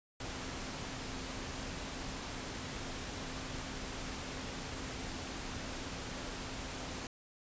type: tone in noise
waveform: sine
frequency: 260.8 Hz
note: C4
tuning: 5 cents flat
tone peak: -50 dBFS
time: 0.2-7.07 s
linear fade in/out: 2 ms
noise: pink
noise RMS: -42 dBFS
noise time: 0.2-7.07 s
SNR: -11 dB
effects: resampled to 16000 Hz